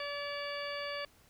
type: harmonic tone with a mistuned harmonic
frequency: 575 Hz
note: D5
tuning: 37 cents flat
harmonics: 1 / 2 / 3 / 4 / 5 / 6 / 8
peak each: -40 / -44 / -44 / -45 / -47 / -49 / -46 dBFS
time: 0-1.05 s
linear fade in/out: 2 ms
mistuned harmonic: 5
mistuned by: -26 cents
effects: pink hiss -64 dBFS RMS until 1.29 s